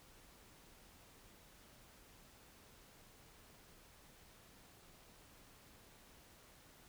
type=silence; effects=pink hiss -63 dBFS RMS until 6.88 s